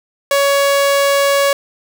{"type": "tone", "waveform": "sawtooth", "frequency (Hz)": 560, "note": "C#5", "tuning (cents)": 18, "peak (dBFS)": -7, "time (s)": [0.31, 1.53], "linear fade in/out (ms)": 2, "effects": ["8-bit"]}